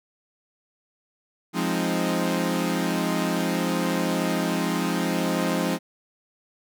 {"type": "chord", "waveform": "sawtooth", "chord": "F minor seventh", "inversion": "none", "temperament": "equal", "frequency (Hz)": [174.61, 207.7, 261.6, 311.1], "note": ["F3", "Ab3", "C4", "Eb4"], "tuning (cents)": [0, 0, 0, 0], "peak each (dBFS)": [-23, -25, -25, -25], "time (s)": [1.53, 5.79], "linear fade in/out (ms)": 50, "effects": []}